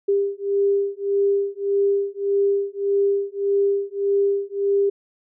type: beating tone pair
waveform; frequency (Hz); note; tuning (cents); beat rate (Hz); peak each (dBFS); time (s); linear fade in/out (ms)
sine; 398.4 / 400.1; G4 / G4; +28 / +35; 1.7; -21; 0.08-4.9; 10
effects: none